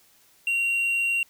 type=tone; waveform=triangle; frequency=2754 Hz; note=F7; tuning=25 cents flat; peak=-20 dBFS; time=0.47-1.23 s; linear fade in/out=2 ms; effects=white hiss -59 dBFS RMS until 1.29 s